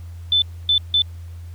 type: tone bursts at uneven times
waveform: sine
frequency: 3520 Hz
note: A7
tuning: in tune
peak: -13 dBFS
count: 3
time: 0.32-0.42 / 0.69-0.78 / 0.94-1.02 s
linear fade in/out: 2 ms
effects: added 85 Hz sine -32 dBFS peak until 1.54 s + pink hiss -54 dBFS RMS until 1.54 s